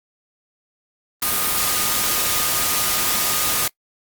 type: tone in noise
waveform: sine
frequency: 1230 Hz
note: D#6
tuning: 20 cents flat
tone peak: -31 dBFS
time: 1.22-3.68 s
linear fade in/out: 5 ms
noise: white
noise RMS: -20 dBFS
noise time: 1.22-3.68 s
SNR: -14 dB
effects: noise-tail reverb RT60 0.1 s tail -24 dB re dry + Opus 32 kbps